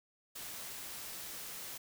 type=noise; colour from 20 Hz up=white; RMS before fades=-45 dBFS; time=0.35-1.78 s; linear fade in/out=10 ms; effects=none